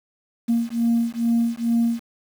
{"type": "beating tone pair", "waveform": "sine", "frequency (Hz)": [231.7, 234], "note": ["A#3", "A#3"], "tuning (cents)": [-10, 7], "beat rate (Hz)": 2.3, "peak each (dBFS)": -20, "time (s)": [0.48, 2.01], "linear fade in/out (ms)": 20, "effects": ["tanh soft clip ceiling -13 dBFS", "7-bit"]}